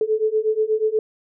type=beating tone pair; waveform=sine; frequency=430 / 438.3 Hz; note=A4 / A4; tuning=-40 / -7 cents; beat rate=8.3 Hz; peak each=-21 / -20 dBFS; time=0.01-0.99 s; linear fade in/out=2 ms; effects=none

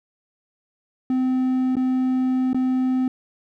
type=tone with dropouts; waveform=triangle; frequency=257.3 Hz; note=C4; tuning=29 cents flat; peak=-16 dBFS; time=1.1-3.08 s; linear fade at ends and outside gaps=2 ms; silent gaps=1.755-1.767 / 2.532-2.545 s; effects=none

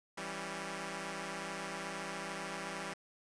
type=chord; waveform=5% pulse; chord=C# diminished; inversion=first; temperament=equal; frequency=164.81 / 196 / 277.2 Hz; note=E3 / G3 / C#4; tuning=0 / 0 / 0 cents; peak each=-33 / -31 / -36 dBFS; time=0.17-2.94 s; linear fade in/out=10 ms; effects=resampled to 22050 Hz + 10-bit

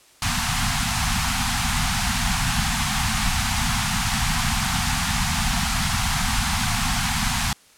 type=band-stop noise; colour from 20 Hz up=pink; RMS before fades=-22 dBFS; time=0.22-7.53 s; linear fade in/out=2 ms; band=250 to 710 Hz; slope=96 dB/octave; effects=white hiss -53 dBFS RMS until 7.77 s + low-pass 10000 Hz 12 dB/octave

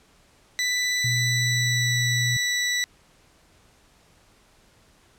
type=tone with pitch glide; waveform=20% pulse; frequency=1983 to 1964.8 Hz; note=B6 to B6; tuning=+7 to -9 cents; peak=-17 dBFS; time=0.59-2.84 s; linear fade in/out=0 ms; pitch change=-16 cents; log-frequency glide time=1.15-1.96 s
type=tone; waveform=sine; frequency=121.6 Hz; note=B2; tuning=26 cents flat; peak=-24 dBFS; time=1.04-2.37 s; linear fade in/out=5 ms
effects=pink hiss -58 dBFS RMS until 5.18 s + low-pass 10000 Hz 12 dB/octave

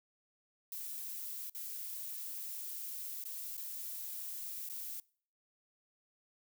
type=noise with dropouts; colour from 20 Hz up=violet; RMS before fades=-43 dBFS; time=0.72-5 s; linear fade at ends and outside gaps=2 ms; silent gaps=1.498-1.548 / 3.24-3.253 / 3.57-3.576 / 4.69-4.697 s; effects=noise-tail reverb RT60 0.5 s tail -24 dB re dry

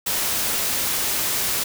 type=noise; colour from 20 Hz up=white; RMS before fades=-23 dBFS; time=0.06-1.64 s; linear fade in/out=10 ms; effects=none

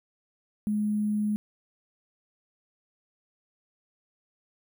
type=tone with sample-and-hold; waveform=sine; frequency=210 Hz; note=G#3; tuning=19 cents sharp; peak=-24 dBFS; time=0.67-1.36 s; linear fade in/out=0 ms; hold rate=11025 Hz; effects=none

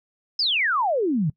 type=exponential sweep; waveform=sine; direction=down; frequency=5280 to 139 Hz; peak=-19 dBFS; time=0.39-1.3 s; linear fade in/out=5 ms; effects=noise-tail reverb RT60 0.1 s tail -22 dB re dry

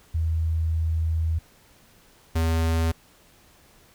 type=tone pair in turn; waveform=sine / square; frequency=80.9 / 81.79 Hz; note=E2 / E2; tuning=-32 / -13 cents; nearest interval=unison; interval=19 cents; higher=second; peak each=-21 dBFS; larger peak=neither; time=0.14-1.39 / 2.35-2.92 s; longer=first; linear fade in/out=10 ms; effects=pink hiss -56 dBFS RMS until 3.94 s

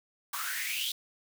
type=noise with high-pass filter sweep; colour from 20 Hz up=white; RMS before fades=-34 dBFS; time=0.33-0.92 s; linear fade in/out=5 ms; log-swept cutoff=1100 to 3600 Hz; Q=7.7; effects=none

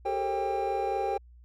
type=tone cluster; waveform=triangle; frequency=389 / 430.4 / 454.5 / 537 / 795 Hz; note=G4 / A4 / A#4 / C5 / G5; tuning=-13 / -38 / -44 / +45 / +24 cents; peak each=-32 / -35 / -34 / -33 / -28 dBFS; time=0.05-1.18 s; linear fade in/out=10 ms; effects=added 60 Hz sine -50 dBFS peak until 1.44 s

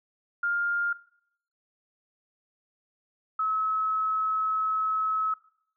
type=tone pair in turn; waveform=sine; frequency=1405 / 1290 Hz; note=F6 / E6; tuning=+10 / -38 cents; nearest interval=minor second; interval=148 cents; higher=first; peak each=-24 dBFS; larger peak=neither; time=0.43-0.93 / 3.39-5.34 s; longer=second; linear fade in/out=5 ms; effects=noise-tail reverb RT60 0.7 s tail -20 dB re dry

